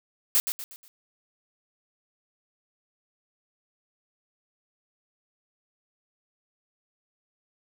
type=noise with echo; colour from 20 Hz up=blue; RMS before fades=-21 dBFS; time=0.35-0.4 s; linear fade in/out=0 ms; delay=120 ms; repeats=4; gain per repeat=-8 dB; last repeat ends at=0.88 s; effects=none